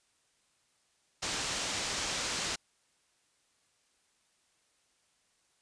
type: low-pass noise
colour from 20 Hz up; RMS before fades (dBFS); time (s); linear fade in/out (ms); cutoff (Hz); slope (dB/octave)
white; -35; 1.22-2.56; 10; 7300; 24
effects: white hiss -72 dBFS RMS until 5.61 s + resampled to 22050 Hz